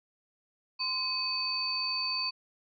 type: tone cluster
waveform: sine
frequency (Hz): 1032 / 2543 / 4543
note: C6 / D#7 / C#8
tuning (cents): -24 / +37 / +42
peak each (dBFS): -38 / -38 / -30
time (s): 0.79-2.31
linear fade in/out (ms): 20
effects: none